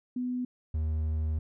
sine / triangle tone pair in turn, 249.1 / 78.1 Hz, B3 / D#2, +15 / +7 cents, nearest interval octave + minor sixth, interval 2008 cents, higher first, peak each -29 / -25 dBFS, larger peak second, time 0.16-0.45 / 0.74-1.39 s, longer second, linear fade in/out 5 ms, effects none

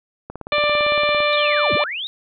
click train, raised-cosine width 1 ms, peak -17 dBFS, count 17, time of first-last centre 0.3-1.204 s, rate 17.7 Hz
harmonic tone, 591 Hz, D5, 11 cents sharp, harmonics 1 / 2 / 3 / 4 / 5 / 6 / 7, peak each -19 / -22 / -28 / -21 / -30 / -26 / -32 dBFS, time 0.52-1.84 s, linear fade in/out 2 ms
sine linear two-way sweep, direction down then up, 3873 to 69.4 to 3873 Hz, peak -24 dBFS, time 1.33-2.07 s, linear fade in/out 0 ms, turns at 1.74 s
effects none

